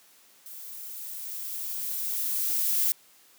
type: noise with level ramp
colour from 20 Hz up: violet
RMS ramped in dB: -43 to -24 dBFS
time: 0.46-2.92 s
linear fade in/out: 0 ms
effects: white hiss -58 dBFS RMS until 3.38 s + high-pass 150 Hz 12 dB/octave